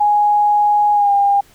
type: tone with pitch glide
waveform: sine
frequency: 830.6 to 803.7 Hz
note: G#5 to G5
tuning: 0 to +43 cents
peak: -10 dBFS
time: 0-1.41 s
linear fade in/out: 10 ms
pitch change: -57 cents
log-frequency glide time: 0.93-1.12 s
effects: pink hiss -49 dBFS RMS until 1.54 s